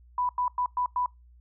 sine tone bursts at uneven times, 990 Hz, B5, 4 cents sharp, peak -24 dBFS, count 5, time 0.18-0.29 / 0.38-0.48 / 0.58-0.66 / 0.77-0.86 / 0.96-1.06 s, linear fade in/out 2 ms, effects noise-tail reverb RT60 0.2 s tail -24 dB re dry + added 60 Hz sine -52 dBFS peak until 1.4 s

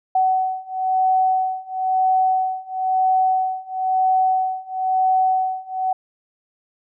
sine beating tone pair, 751 / 752 Hz, F#5 / F#5, +26 / +28 cents, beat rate 1 Hz, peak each -20 / -19 dBFS, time 0.15-5.93 s, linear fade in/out 5 ms, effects none

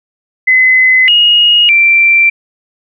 sine tone with pitch steps, 2033 / 2874 / 2352 Hz, B6 / F7 / D7, +50 / +49 / +2 cents, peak -4 dBFS, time 0.47-2.3 s, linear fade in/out 10 ms, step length 610 ms, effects none

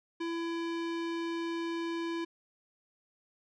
square tone with low-pass filter, 334.8 Hz, E4, 27 cents sharp, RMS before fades -35 dBFS, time 0.2-2.25 s, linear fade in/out 10 ms, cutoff 3900 Hz, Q 1, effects none

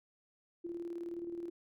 sine tone with tremolo, 342.8 Hz, F4, 32 cents flat, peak -37 dBFS, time 0.64-1.5 s, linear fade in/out 10 ms, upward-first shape square, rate 19 Hz, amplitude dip 45%, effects none

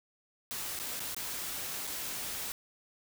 white noise with dropouts, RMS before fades -38 dBFS, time 0.51-2.52 s, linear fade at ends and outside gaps 0 ms, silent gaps 0.79-0.798 / 0.995-1.003 / 1.146-1.165 / 1.87-1.874 s, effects none

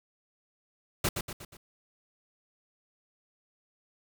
pink noise with echo, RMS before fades -27 dBFS, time 1.04-1.09 s, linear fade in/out 5 ms, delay 120 ms, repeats 4, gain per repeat -6 dB, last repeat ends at 1.57 s, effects none

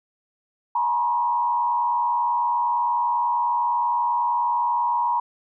sine tone with frequency modulation, 959 Hz, A#5, 49 cents sharp, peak -19 dBFS, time 0.75-5.2 s, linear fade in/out 5 ms, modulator 89.6 Hz, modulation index 0.77, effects none

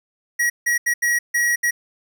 square tone bursts at uneven times, 1909 Hz, A#6, 41 cents sharp, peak -17 dBFS, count 6, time 0.39-0.5 / 0.66-0.78 / 0.86-0.94 / 1.02-1.19 / 1.34-1.56 / 1.63-1.71 s, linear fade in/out 10 ms, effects none

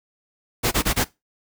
pink noise bursts, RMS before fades -20 dBFS, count 4, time 0.63-1.046 s, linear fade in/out 20 ms, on 86 ms, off 24 ms, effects noise-tail reverb RT60 0.2 s tail -19 dB re dry

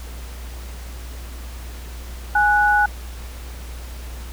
sine tone pair together, 830.6 / 1476.2 Hz, G#5 / F#6, 0 / -4 cents, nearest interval minor seventh, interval 996 cents, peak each -16 dBFS, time 2.35-2.86 s, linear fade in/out 5 ms, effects added 60 Hz sine -31 dBFS peak until 4.32 s + pink hiss -41 dBFS RMS until 4.32 s

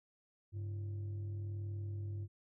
sine tone with frequency modulation, 100 Hz, G2, 35 cents sharp, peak -37 dBFS, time 0.52-2.28 s, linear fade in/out 50 ms, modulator 241 Hz, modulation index 0.28, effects tanh soft clip ceiling -35 dBFS

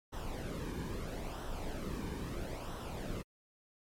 brown noise with flanger, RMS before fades -40 dBFS, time 0.12-3.23 s, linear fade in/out 20 ms, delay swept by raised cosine 0.43 to 1.53 ms, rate 0.76 Hz, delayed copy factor -0.6, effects MP3 64 kbps

